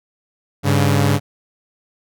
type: tone pair together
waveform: sawtooth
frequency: 100.2 / 141.32 Hz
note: G2 / C#3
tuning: +38 / +34 cents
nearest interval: tritone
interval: 596 cents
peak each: -12 dBFS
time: 0.63-1.2 s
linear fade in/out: 50 ms
effects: none